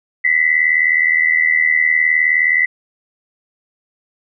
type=tone pair together; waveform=sine; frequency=1956.6 / 2036 Hz; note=B6 / C7; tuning=-17 / -48 cents; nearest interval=minor second; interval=69 cents; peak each=-14 dBFS; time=0.24-2.66 s; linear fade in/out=10 ms; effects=none